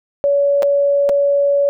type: tone with dropouts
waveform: sine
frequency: 566 Hz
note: C#5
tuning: 36 cents sharp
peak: -11 dBFS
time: 0.24-1.69 s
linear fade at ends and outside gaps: 0 ms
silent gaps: 0.623-0.63 / 1.091-1.095 s
effects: none